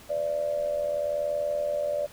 sine tone with amplitude modulation, 587.3 Hz, D5, in tune, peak -22 dBFS, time 0.09-2.07 s, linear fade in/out 20 ms, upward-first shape sine, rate 80.9 Hz, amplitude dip 70%, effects pink hiss -50 dBFS RMS until 2.12 s

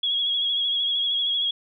sine tone with vibrato, 3322 Hz, G#7, in tune, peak -21 dBFS, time 0.03-1.51 s, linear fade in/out 5 ms, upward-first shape sine, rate 13 Hz, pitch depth 36 cents each way, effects none

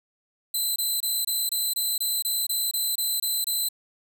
10% pulse tone bursts, 4035 Hz, B7, 36 cents sharp, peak -17 dBFS, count 13, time 0.54-3.688 s, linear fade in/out 5 ms, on 220 ms, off 24 ms, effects none

